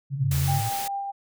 sine tone, 138.59 Hz, C#3, in tune, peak -22 dBFS, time 0.1-0.62 s, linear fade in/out 50 ms
sine linear two-way sweep, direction down then up, 147.2 to 77.78 to 114.8 Hz, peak -26 dBFS, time 0.14-0.7 s, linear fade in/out 20 ms, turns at 0.35 s
white noise, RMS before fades -33 dBFS, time 0.31-0.88 s, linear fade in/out 5 ms
sine tone with tremolo, 795 Hz, G5, 24 cents sharp, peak -26 dBFS, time 0.47-1.12 s, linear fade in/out 20 ms, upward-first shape sine, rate 4.7 Hz, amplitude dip 30%
effects none

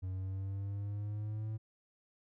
triangle exponential sweep, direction up, 92.5 to 110 Hz, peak -34 dBFS, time 0.02-1.58 s, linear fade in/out 20 ms, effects none

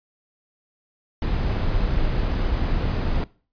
brown noise, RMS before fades -22 dBFS, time 1.22-3.24 s, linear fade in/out 2 ms, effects noise-tail reverb RT60 0.4 s tail -21 dB re dry + resampled to 11025 Hz

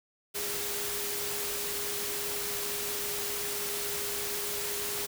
sine tone in noise, 410 Hz, G#4, 22 cents flat, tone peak -40 dBFS, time 0.34-5.07 s, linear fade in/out 20 ms, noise white, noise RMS -34 dBFS, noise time 0.34-5.07 s, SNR -9 dB, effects none

